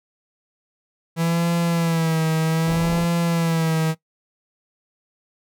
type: tone with vibrato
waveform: 45% pulse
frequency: 164.81 Hz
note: E3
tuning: in tune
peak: -18 dBFS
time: 1.16-3.95 s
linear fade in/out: 50 ms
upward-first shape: sine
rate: 0.64 Hz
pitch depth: 55 cents each way
type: low-pass noise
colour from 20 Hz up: pink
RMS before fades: -32 dBFS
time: 2.67-3.05 s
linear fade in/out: 0 ms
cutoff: 1000 Hz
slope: 96 dB/octave
effects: noise-tail reverb RT60 0.1 s tail -18 dB re dry